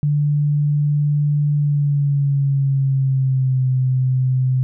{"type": "tone with pitch glide", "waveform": "sine", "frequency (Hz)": [146.83, 129.31], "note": ["D3", "C3"], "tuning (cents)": [0, -20], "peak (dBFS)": -14, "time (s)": [0.03, 4.63], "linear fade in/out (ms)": 0, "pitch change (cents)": -220, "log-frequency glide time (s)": [1.55, 3.65], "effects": []}